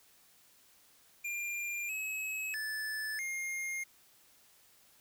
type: tone with pitch steps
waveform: square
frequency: 2395 / 2568 / 1742 / 2129 Hz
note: D7 / E7 / A6 / C7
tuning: +33 / -46 / -18 / +30 cents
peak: -36 dBFS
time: 1.24-3.84 s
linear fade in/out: 10 ms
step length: 650 ms
effects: white hiss -64 dBFS RMS until 5 s